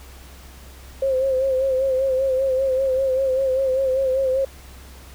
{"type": "tone with vibrato", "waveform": "sine", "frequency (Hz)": 528, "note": "C5", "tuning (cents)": 16, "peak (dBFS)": -17, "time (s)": [1.02, 4.45], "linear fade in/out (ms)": 5, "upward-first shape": "sine", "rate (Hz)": 5.1, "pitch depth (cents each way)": 48, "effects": ["added 65 Hz sine -41 dBFS peak until 5.14 s", "pink hiss -46 dBFS RMS until 5.14 s"]}